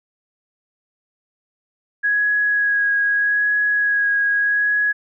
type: tone with vibrato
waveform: sine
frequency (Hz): 1661.2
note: G#6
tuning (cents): 0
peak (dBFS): -15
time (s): 2.03-4.93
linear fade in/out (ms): 20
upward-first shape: sine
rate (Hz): 0.8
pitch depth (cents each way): 15
effects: none